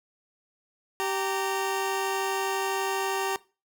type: tone pair together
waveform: 20% pulse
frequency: 388.3 / 923.5 Hz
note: G4 / A#5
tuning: -16 / -16 cents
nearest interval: octave + minor third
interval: 1500 cents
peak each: -23 / -27 dBFS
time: 1-3.36 s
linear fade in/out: 0 ms
effects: noise-tail reverb RT60 0.3 s tail -19 dB re dry